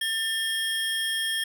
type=tone pair together; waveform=square; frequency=1788 / 3253 Hz; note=A6 / G#7; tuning=+27 / -37 cents; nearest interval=minor seventh; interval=1036 cents; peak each=-30 / -28 dBFS; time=0.01-1.44 s; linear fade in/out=5 ms; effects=none